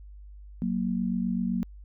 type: tone pair together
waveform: sine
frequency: 185.29 / 233.1 Hz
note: F#3 / A#3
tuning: +3 / 0 cents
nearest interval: major third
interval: 397 cents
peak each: -28 dBFS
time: 0.62-1.63 s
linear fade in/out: 0 ms
effects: added 50 Hz sine -43 dBFS peak until 1.84 s